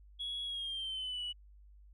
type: tone with pitch glide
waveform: sine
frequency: 3345 to 2946 Hz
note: G#7 to F#7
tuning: +12 to -8 cents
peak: -35 dBFS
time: 0.19-1.33 s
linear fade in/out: 20 ms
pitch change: -220 cents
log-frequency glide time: 0.44-1.22 s
effects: tanh soft clip ceiling -34 dBFS + added 50 Hz sine -55 dBFS peak until 1.93 s